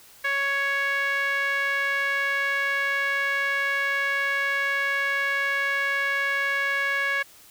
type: tone with band-pass filter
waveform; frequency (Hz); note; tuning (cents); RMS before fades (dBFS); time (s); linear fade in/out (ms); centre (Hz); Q
sawtooth; 556; C#5; +5; -25; 0.24-7.23; 10; 1900; 6.8
effects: white hiss -51 dBFS RMS until 7.5 s